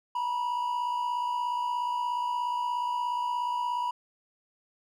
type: tone pair together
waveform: triangle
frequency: 918.1 / 975 Hz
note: A#5 / B5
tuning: -27 / -23 cents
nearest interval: minor second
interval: 104 cents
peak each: -35 / -26 dBFS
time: 0.15-3.91 s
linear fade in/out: 5 ms
effects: none